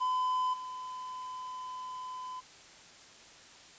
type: tone with level steps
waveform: triangle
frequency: 1013 Hz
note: B5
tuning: 44 cents sharp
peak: -26 / -37 dBFS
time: 0-2.41 s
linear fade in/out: 20 ms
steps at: 0.53 s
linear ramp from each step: 10 ms
effects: white hiss -54 dBFS RMS until 3.78 s + resampled to 16000 Hz